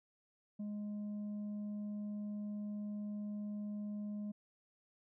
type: tone with tanh clipping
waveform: triangle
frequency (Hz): 207.7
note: G#3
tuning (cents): 0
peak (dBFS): -40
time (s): 0.59-4.32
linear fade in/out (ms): 10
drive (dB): 8
effects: none